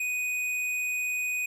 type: tone with tanh clipping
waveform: sine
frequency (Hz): 2489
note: D#7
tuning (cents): 0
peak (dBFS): -29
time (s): 0-1.46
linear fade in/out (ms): 5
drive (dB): 13
effects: none